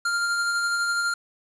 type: tone with tremolo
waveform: square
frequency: 1396.9 Hz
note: F6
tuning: in tune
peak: -22 dBFS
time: 0.05-1.14 s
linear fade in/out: 5 ms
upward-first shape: sine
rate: 12 Hz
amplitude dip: 25%
effects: resampled to 22050 Hz + 8-bit